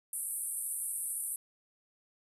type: band-pass noise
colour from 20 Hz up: pink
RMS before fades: -37 dBFS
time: 0.13-1.36 s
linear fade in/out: 2 ms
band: 8600 to 12000 Hz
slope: 96 dB/octave
effects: none